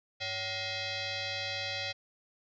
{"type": "tone with frequency modulation", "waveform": "sine", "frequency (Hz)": 762, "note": "G5", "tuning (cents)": -49, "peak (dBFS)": -33, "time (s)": [0.2, 1.93], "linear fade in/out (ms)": 20, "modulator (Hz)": 662, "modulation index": 6.4, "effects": []}